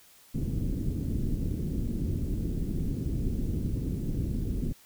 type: low-pass noise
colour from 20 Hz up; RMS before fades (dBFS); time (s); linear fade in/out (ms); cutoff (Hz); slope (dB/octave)
pink; -30; 0.34-4.73; 10; 310; 24
effects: white hiss -57 dBFS RMS until 4.85 s